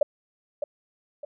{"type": "tone with echo", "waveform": "sine", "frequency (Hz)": 582, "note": "D5", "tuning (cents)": -16, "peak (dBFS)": -15, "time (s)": [0.01, 0.03], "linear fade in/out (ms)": 5, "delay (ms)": 610, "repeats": 2, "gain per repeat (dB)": -9, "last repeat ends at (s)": 1.25, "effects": []}